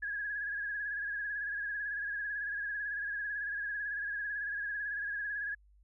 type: tone with vibrato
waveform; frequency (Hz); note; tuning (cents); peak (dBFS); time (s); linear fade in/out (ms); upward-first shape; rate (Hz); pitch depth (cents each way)
sine; 1662; G#6; +1; -34; 0.02-5.55; 10; sine; 18; 53
effects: added 50 Hz sine -60 dBFS peak until 5.83 s